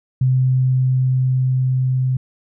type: tone with level ramp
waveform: sine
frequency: 129.2 Hz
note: C3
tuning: 21 cents flat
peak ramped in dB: -12 to -15 dBFS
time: 0.21-2.17 s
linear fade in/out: 5 ms
effects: none